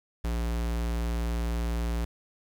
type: tone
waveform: square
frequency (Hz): 58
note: A#1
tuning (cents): -8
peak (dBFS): -28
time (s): 0.24-2.05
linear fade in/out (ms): 5
effects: 9-bit